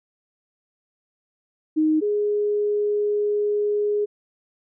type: tone pair in turn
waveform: sine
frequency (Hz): 311.1 / 415.3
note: D#4 / G#4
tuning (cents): 0 / 0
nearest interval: perfect fourth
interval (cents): 500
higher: second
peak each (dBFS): -16 / -19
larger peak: first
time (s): 1.76-2.01 / 2.01-4.06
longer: second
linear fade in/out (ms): 20
effects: none